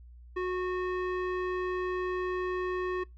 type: tone with low-pass filter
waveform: square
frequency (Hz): 365.8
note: F#4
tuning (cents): -20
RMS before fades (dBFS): -32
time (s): 0.36-3.04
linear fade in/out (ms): 10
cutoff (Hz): 1900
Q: 1.5
effects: noise-tail reverb RT60 0.2 s tail -25 dB re dry + added 60 Hz sine -48 dBFS peak until 3.17 s